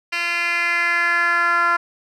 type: tone with band-pass filter sweep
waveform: 10% pulse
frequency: 344 Hz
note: F4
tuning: 26 cents flat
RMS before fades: -19 dBFS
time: 0.12-1.77 s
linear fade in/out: 10 ms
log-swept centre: 2900 to 1300 Hz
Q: 3.2
effects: none